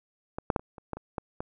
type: clicks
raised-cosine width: 1 ms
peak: -19 / -9 / -9 / -29 / -30 / -18 / -25 / -17 / -19 dBFS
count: 9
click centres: 0.385 / 0.502 / 0.562 / 0.595 / 0.782 / 0.933 / 0.97 / 1.182 / 1.405 s
effects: none